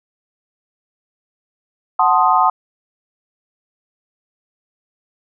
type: chord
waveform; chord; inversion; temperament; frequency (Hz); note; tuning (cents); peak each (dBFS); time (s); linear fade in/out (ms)
sine; F# diminished seventh; none; equal; 740 / 880 / 1046.5 / 1244.5; F#5 / A5 / C6 / Eb6; 0 / 0 / 0 / 0; -16; 1.99-2.5; 5
effects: none